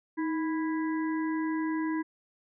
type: harmonic tone with a mistuned harmonic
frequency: 329.6 Hz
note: E4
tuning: in tune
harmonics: 1 / 3 / 5 / 6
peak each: -28 / -38 / -42 / -44 dBFS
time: 0.17-2.03 s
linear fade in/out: 20 ms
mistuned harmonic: 1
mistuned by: -73 cents
effects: none